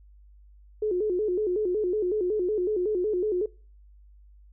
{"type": "tone with vibrato", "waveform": "sine", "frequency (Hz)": 392, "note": "G4", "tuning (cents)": 0, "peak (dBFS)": -23, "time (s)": [0.82, 3.46], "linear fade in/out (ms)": 5, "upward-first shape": "square", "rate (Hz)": 5.4, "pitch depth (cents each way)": 150, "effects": ["noise-tail reverb RT60 0.4 s tail -24 dB re dry", "added 50 Hz sine -50 dBFS peak until 4.52 s"]}